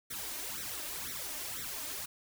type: noise with flanger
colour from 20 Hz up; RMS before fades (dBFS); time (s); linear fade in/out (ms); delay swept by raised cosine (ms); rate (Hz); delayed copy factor
white; -40; 0.1-2.06; 10; 0.51 to 3.31; 2; +0.85
effects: none